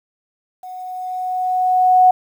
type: tone with level ramp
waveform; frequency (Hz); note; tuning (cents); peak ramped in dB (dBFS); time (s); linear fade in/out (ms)
sine; 737; F#5; -7; -30 to -6; 0.63-2.11; 5
effects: 8-bit